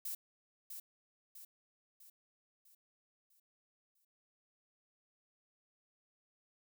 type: noise with echo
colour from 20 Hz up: violet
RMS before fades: -41 dBFS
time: 0.05-0.15 s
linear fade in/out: 5 ms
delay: 650 ms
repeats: 6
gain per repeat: -6 dB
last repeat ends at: 4.05 s
effects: none